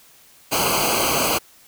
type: noise with comb filter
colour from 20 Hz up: pink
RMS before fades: -20 dBFS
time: 0.51-1.39 s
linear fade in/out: 20 ms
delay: 0.55 ms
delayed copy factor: -0.95
effects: white hiss -51 dBFS RMS until 1.67 s